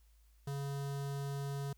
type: tone with notch filter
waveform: square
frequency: 140 Hz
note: C#3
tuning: 18 cents sharp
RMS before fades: -39 dBFS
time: 0.47-1.73 s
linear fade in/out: 5 ms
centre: 2300 Hz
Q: 1.7
effects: added 54 Hz sine -62 dBFS peak until 1.77 s + white hiss -75 dBFS RMS until 1.77 s